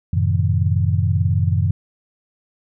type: chord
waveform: sine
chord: F# diminished seventh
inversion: none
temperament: just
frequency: 92.5 / 111 / 133.2 / 159.84 Hz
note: F#2 / A2 / C3 / Eb3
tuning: 0 / +16 / +31 / +47 cents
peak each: -17 / -21 / -23 / -23 dBFS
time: 0.13-1.71 s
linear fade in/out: 5 ms
effects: none